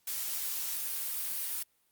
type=noise; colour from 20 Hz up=blue; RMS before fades=-35 dBFS; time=0.07-1.63 s; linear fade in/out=5 ms; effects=white hiss -72 dBFS RMS until 1.91 s + Opus 48 kbps